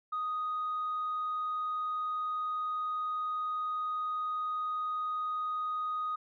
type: tone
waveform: sine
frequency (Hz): 1245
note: D#6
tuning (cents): +1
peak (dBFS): -30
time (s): 0.12-6.16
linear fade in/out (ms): 10
effects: tanh soft clip ceiling -28 dBFS